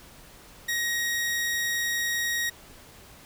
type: tone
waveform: sawtooth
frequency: 1885 Hz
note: A#6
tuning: 19 cents sharp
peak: -22 dBFS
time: 0.68-2.5 s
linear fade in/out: 10 ms
effects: pink hiss -50 dBFS RMS until 3.25 s